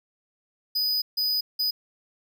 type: tone bursts at uneven times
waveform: square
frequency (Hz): 4978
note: D#8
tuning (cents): 0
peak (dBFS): -23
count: 3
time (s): 0.75-1.02 / 1.17-1.41 / 1.59-1.71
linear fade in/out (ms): 10
effects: none